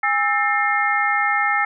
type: tone cluster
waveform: sine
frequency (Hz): 818 / 1312 / 1790 / 2130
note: G#5 / E6 / A6 / C7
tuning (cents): -26 / -9 / +29 / +30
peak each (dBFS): -22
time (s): 0.03-1.65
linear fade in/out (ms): 5
effects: none